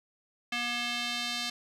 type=tone with band-pass filter sweep; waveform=square; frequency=240 Hz; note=B3; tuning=49 cents flat; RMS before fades=-33 dBFS; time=0.52-1.5 s; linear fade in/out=5 ms; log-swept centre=2700 to 4100 Hz; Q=1.7; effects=none